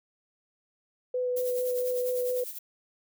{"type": "tone with vibrato", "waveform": "sine", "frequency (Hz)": 499.2, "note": "B4", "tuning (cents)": 19, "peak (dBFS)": -26, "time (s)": [1.14, 2.44], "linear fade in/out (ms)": 5, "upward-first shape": "sine", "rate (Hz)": 4.4, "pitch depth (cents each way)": 11}
{"type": "noise with tremolo", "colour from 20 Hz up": "violet", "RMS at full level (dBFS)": -37, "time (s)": [1.36, 2.59], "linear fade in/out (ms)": 10, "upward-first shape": "sine", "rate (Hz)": 10, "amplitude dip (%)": 60}
{"effects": []}